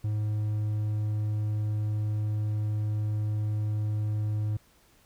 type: tone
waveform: triangle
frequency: 106.2 Hz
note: G#2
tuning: 39 cents sharp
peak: -24 dBFS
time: 0.04-4.57 s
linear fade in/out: 5 ms
effects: pink hiss -62 dBFS RMS until 5.05 s